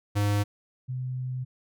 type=tone pair in turn; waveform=square / sine; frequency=102.6 / 127.74 Hz; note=G#2 / C3; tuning=-21 / -41 cents; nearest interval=major third; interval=380 cents; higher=second; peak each=-23 / -29 dBFS; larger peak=first; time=0.15-0.44 / 0.88-1.45 s; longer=second; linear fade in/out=20 ms; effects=none